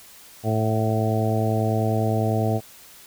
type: harmonic tone with a mistuned harmonic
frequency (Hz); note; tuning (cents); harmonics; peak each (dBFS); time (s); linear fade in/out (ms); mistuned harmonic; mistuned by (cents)
110; A2; 0; 1 / 2 / 3 / 4 / 5 / 6 / 7; -22 / -27 / -30 / -29 / -32 / -28 / -30; 0.43-2.61; 50; 7; -19
effects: white hiss -47 dBFS RMS until 3.06 s